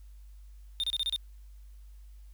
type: tone bursts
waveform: triangle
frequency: 3634 Hz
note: A#7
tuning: 45 cents flat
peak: -26 dBFS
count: 6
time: 0.8-1.161 s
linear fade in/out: 0 ms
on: 36 ms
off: 29 ms
effects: added 50 Hz sine -47 dBFS peak until 2.33 s + white hiss -70 dBFS RMS until 2.33 s